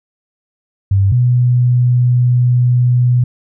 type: tone pair in turn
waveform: sine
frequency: 98 / 123.47 Hz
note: G2 / B2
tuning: 0 / 0 cents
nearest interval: major third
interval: 400 cents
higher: second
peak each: -8 dBFS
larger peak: neither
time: 0.91-1.12 / 1.12-3.24 s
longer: second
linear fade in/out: 5 ms
effects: none